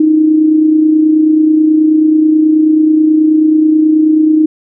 sine tone with amplitude modulation, 311.1 Hz, D#4, in tune, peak -3 dBFS, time 0-4.46 s, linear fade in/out 5 ms, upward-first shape sine, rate 29.3 Hz, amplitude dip 45%, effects none

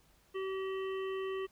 harmonic tone, 382.8 Hz, G4, 41 cents flat, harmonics 1 / 3 / 5 / 7 / 8, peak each -35 / -45 / -49 / -52 / -53 dBFS, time 0.34-1.47 s, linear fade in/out 20 ms, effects added 50 Hz sine -69 dBFS peak until 1.51 s + pink hiss -68 dBFS RMS until 1.51 s

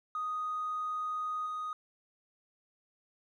triangle tone with level steps, 1244.5 Hz, D#6, in tune, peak -29 / -32 dBFS, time 0.15-1.73 s, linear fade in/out 2 ms, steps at 1.46 s, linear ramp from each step 5 ms, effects tanh soft clip ceiling -30 dBFS + resampled to 24000 Hz

